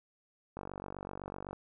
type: click train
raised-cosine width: 1 ms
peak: -27 dBFS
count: 47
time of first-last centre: 0.57-1.53 s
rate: 47.9 Hz
effects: none